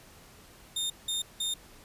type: tone bursts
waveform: sawtooth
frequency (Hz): 3647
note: A#7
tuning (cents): -39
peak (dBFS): -26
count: 3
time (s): 0.76-1.54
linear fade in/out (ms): 5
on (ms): 140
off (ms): 180
effects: pink hiss -54 dBFS RMS until 1.84 s + resampled to 32000 Hz